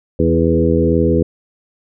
harmonic tone with a mistuned harmonic, 82.41 Hz, E2, in tune, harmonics 1 / 2 / 3 / 4 / 5 / 6, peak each -18 / -18 / -18 / -18 / -18 / -18 dBFS, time 0.19-1.23 s, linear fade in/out 5 ms, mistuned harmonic 5, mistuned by +16 cents, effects none

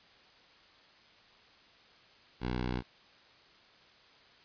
10% pulse tone, 61.74 Hz, B1, in tune, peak -24 dBFS, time 2.4-2.83 s, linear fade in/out 50 ms, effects white hiss -60 dBFS RMS until 4.44 s + resampled to 11025 Hz

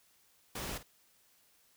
pink noise with echo, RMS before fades -40 dBFS, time 0.55-0.78 s, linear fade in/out 5 ms, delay 51 ms, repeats 1, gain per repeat -13 dB, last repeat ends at 0.831 s, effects white hiss -68 dBFS RMS until 1.76 s

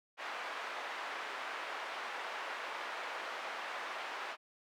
pink band-pass noise, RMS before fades -42 dBFS, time 0.17-4.37 s, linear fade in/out 50 ms, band 790 to 2200 Hz, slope 12 dB/octave, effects high-pass 300 Hz 12 dB/octave

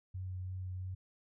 sine tone with vibrato, 92.5 Hz, F#2, in tune, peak -38 dBFS, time 0.14-0.95 s, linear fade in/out 10 ms, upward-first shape triangle, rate 3 Hz, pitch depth 15 cents each way, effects none

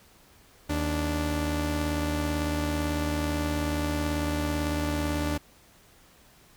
sawtooth tone pair together, 77.78 / 292.9 Hz, D#2 / D4, 0 / -5 cents, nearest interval octave + major seventh, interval 2295 cents, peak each -25 dBFS, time 0.69-5.38 s, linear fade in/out 10 ms, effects pink hiss -57 dBFS RMS until 6.56 s

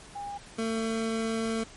sine / 25% pulse tone pair in turn, 810 / 224.7 Hz, G#5 / A3, -43 / +37 cents, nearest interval octave + minor seventh, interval 2220 cents, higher first, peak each -34 / -24 dBFS, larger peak second, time 0.15-0.38 / 0.58-1.64 s, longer second, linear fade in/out 10 ms, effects pink hiss -49 dBFS RMS until 1.76 s + MP3 48 kbps

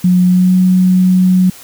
sine tone with pitch glide, 180.8 to 184.17 Hz, F#3 to F#3, -40 to -8 cents, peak -6 dBFS, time 0.04-1.5 s, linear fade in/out 5 ms, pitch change +32 cents, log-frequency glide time 0.26-0.53 s, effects white hiss -36 dBFS RMS until 1.63 s

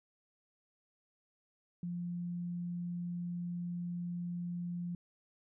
sine tone, 174.61 Hz, F3, in tune, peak -36 dBFS, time 1.83-4.95 s, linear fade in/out 2 ms, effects none

